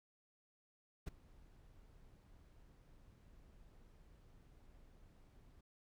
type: noise with ADSR envelope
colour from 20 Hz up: brown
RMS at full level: -39 dBFS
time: 1.06-5.61 s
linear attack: 19 ms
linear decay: 12 ms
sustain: -24 dB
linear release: 5 ms
effects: none